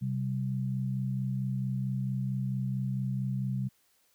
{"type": "tone pair together", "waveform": "sine", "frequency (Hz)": [130, 194.48], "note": ["C3", "G3"], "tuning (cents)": [-11, -13], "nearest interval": "perfect fifth", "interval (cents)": 698, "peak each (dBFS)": [-30, -34], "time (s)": [0.01, 3.69], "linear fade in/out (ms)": 20, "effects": ["white hiss -69 dBFS RMS until 4.14 s"]}